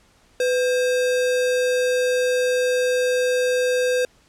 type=tone with sample-and-hold; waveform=sine; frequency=501 Hz; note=B4; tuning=25 cents sharp; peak=-17 dBFS; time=0.4-4.05 s; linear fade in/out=2 ms; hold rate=2100 Hz; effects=pink hiss -57 dBFS RMS until 4.28 s + low-pass 9000 Hz 12 dB/octave